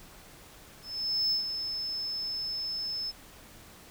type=tone with ADSR envelope; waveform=sine; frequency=5240 Hz; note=E8; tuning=11 cents flat; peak=-22 dBFS; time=0.82-3.12 s; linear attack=490 ms; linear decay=120 ms; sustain=-9 dB; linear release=27 ms; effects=tanh soft clip ceiling -23 dBFS + pink hiss -52 dBFS RMS until 3.9 s